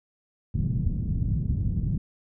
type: low-pass noise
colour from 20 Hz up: white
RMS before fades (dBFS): -26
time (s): 0.54-1.98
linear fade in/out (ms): 5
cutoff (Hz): 170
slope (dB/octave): 24
effects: none